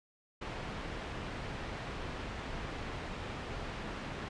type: low-pass noise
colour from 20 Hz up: pink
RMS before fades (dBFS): -41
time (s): 0.41-4.29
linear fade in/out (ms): 10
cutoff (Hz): 2900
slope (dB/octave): 12
effects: resampled to 22050 Hz